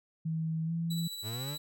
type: tone with pitch glide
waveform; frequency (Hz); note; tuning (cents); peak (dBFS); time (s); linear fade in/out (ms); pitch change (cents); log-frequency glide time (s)
sine; 160.9 to 166.57; E3 to E3; -42 to +18; -30; 0.25-1.08; 10; +60; 0.65-0.72
type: tone with tremolo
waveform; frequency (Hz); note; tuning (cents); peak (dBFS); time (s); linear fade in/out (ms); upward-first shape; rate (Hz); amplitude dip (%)
sawtooth; 3940; B7; -5; -34; 0.9-1.58; 10; triangle; 14; 40
type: linear sweep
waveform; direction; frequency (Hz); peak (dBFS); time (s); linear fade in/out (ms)
40% pulse; up; 100.6 to 154.5; -36; 1.22-1.58; 50
effects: none